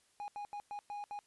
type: tone bursts at uneven times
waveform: triangle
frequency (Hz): 823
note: G#5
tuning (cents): -16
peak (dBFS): -38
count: 6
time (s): 0.2-0.28 / 0.36-0.45 / 0.53-0.6 / 0.71-0.79 / 0.9-1.04 / 1.11-1.19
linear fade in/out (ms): 0
effects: white hiss -71 dBFS RMS until 1.26 s + resampled to 24000 Hz

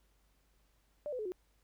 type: tone with pitch steps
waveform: sine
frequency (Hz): 592 / 503.6 / 428.4 / 364.4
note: D5 / B4 / A4 / F#4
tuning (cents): +14 / +34 / -46 / -26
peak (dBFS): -36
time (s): 1.06-1.32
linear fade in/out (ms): 0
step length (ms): 65
effects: added 50 Hz sine -70 dBFS peak until 1.63 s + pink hiss -75 dBFS RMS until 1.63 s

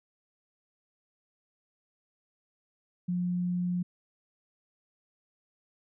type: tone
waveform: sine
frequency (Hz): 178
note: F3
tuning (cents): +33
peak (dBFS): -27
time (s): 3.08-3.83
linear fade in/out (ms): 10
effects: none

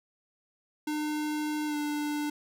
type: tone with pitch glide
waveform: square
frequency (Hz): 302.2 to 296.2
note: D4 to D4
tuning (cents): +50 to +15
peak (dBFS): -30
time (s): 0.87-2.3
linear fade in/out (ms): 5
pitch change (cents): -35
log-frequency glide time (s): 1.67-1.76
effects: none

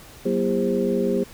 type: tone cluster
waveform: sine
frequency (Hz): 188 / 238.1 / 336.4 / 402.3 / 526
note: F#3 / A#3 / E4 / G4 / C5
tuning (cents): +28 / +37 / +35 / +45 / +9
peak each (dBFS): -26 / -25 / -30 / -23 / -27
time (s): 0.25-1.24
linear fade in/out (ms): 10
effects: pink hiss -45 dBFS RMS until 1.33 s

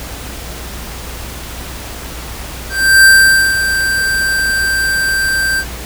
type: tone with ADSR envelope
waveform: square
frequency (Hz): 1568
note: G6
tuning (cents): 0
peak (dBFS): -3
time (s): 2.69-5.65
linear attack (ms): 350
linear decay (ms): 500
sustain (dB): -10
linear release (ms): 66
effects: added 60 Hz sine -28 dBFS peak until 5.85 s + pink hiss -28 dBFS RMS until 5.85 s

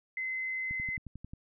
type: tone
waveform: sine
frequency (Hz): 2052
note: C7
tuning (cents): -34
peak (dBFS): -32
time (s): 0.17-0.97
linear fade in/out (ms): 2
type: click train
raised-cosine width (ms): 5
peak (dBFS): -31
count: 8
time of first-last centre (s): 0.71-1.335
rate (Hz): 11.2
effects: none

